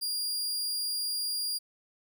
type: tone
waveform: sawtooth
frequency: 4815 Hz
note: D8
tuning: 42 cents sharp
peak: -27 dBFS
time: 0.01-1.59 s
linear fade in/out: 20 ms
effects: none